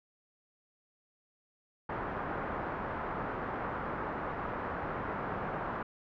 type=low-pass noise; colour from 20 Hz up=white; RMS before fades=-37 dBFS; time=1.89-5.83 s; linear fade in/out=5 ms; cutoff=1400 Hz; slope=24 dB/octave; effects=none